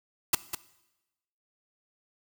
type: noise with echo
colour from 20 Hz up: white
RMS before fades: -21 dBFS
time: 0.33-0.35 s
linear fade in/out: 5 ms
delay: 200 ms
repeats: 1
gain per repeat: -10 dB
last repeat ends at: 0.55 s
effects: noise-tail reverb RT60 1.0 s tail -18 dB re dry